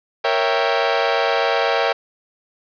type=chord; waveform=sawtooth; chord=A# diminished seventh; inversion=none; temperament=equal; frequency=466.2 / 554.4 / 659.3 / 784 Hz; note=A#4 / C#5 / E5 / G5; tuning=0 / 0 / 0 / 0 cents; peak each=-18 dBFS; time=0.24-1.93 s; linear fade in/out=10 ms; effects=resampled to 11025 Hz + 7-bit